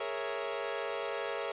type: chord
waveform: sawtooth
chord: A# half-diminished seventh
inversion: third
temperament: equal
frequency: 415.3 / 466.2 / 554.4 / 659.3 Hz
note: G#4 / A#4 / C#5 / E5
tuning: 0 / 0 / 0 / 0 cents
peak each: -36 / -35 / -35 / -37 dBFS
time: 0-1.52 s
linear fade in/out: 5 ms
effects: resampled to 8000 Hz + 9-bit